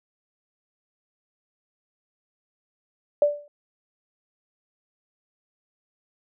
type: tone with exponential decay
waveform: sine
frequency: 585 Hz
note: D5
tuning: 7 cents flat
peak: -12 dBFS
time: 3.22-3.48 s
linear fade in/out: 2 ms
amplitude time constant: 56 ms
effects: none